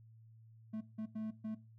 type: tone bursts at uneven times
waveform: triangle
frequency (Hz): 218.1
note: A3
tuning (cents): -15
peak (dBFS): -36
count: 4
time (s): 0.73-0.81 / 0.98-1.06 / 1.15-1.31 / 1.44-1.55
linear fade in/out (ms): 10
effects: noise-tail reverb RT60 0.3 s tail -18 dB re dry + added 112 Hz sine -57 dBFS peak until 1.78 s